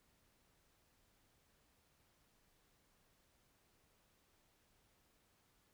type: silence
effects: pink hiss -75 dBFS RMS until 5.73 s